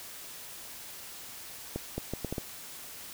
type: accelerating click train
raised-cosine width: 2 ms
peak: -19 dBFS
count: 6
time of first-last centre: 1.76-2.382 s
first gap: 220 ms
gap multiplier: 0.71
effects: white hiss -45 dBFS RMS until 3.13 s